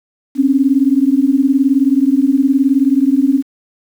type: beating tone pair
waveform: sine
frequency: 262.8 / 281.8 Hz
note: C4 / C#4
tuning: +8 / +29 cents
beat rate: 19 Hz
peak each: -12 dBFS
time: 0.35-3.43 s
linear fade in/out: 50 ms
effects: 7-bit